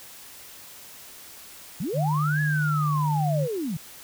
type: linear two-way sweep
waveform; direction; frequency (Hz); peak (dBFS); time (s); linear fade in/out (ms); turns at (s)
sine; up then down; 133 to 1711 to 138.7; -26; 1.8-3.77; 5; 2.41
type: tone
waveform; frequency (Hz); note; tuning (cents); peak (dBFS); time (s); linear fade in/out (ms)
sine; 150.3; D3; +40; -22; 1.93-3.48; 50
effects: white hiss -45 dBFS RMS until 4.03 s